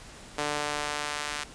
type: tone with high-pass filter sweep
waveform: sawtooth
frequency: 147.7 Hz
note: D3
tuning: 10 cents sharp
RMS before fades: -32 dBFS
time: 0.38-1.44 s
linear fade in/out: 5 ms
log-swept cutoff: 500 to 1400 Hz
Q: 0.72
effects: pink hiss -47 dBFS RMS until 1.54 s + resampled to 22050 Hz